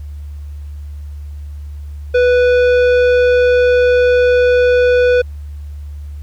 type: tone with tanh clipping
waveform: sine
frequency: 493.9 Hz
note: B4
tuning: in tune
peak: -10 dBFS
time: 2.14-5.22 s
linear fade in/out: 10 ms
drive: 13 dB
effects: added 73 Hz sine -25 dBFS peak until 6.22 s + pink hiss -53 dBFS RMS until 6.22 s